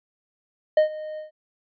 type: tone with ADSR envelope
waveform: triangle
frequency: 617 Hz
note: D#5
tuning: 15 cents flat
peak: -10 dBFS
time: 0.77-1.31 s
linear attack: 4 ms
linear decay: 110 ms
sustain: -19 dB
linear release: 130 ms
effects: resampled to 11025 Hz